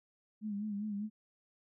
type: tone with vibrato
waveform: sine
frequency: 207.7 Hz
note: G#3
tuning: in tune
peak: -35 dBFS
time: 0.41-1.1 s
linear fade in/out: 50 ms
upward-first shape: sine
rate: 5 Hz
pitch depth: 65 cents each way
effects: none